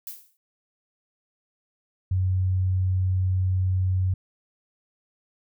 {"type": "noise with exponential decay", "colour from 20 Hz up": "violet", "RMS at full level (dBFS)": -33, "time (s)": [0.07, 0.37], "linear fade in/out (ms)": 1, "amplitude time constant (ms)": 64}
{"type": "tone", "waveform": "sine", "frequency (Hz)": 93, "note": "F#2", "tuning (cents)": 9, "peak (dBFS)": -20, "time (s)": [2.11, 4.14], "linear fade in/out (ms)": 5}
{"effects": []}